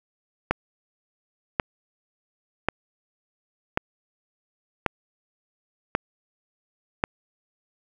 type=click train; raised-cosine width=0.5 ms; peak=-5 dBFS; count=7; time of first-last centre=0.51-7.039 s; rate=0.919 Hz; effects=7-bit